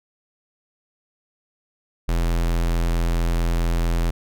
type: tone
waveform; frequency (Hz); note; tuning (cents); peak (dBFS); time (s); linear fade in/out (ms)
square; 42.26; E1; +44; -19; 2.08-4.11; 10
effects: none